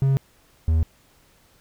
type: tone pair in turn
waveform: triangle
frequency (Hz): 135.6 / 80.26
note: C#3 / E2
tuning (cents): -38 / -46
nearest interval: major sixth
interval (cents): 908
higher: first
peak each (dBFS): -14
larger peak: neither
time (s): 0.02-0.17 / 0.68-0.83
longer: neither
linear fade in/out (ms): 0
effects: pink hiss -58 dBFS RMS until 1.6 s